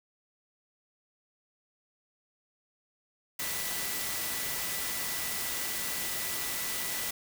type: tone in noise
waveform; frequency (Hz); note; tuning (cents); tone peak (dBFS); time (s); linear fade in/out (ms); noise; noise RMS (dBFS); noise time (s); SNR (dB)
sine; 1975.5; B6; 0; -43; 3.39-7.11; 5; white; -34; 3.39-7.11; -12
effects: none